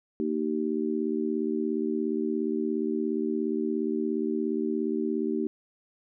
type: harmonic tone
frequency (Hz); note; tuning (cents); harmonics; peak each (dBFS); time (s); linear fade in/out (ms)
77.1; D#2; -15; 3 / 4 / 5; -30 / -30 / -30; 0.2-5.47; 0
effects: none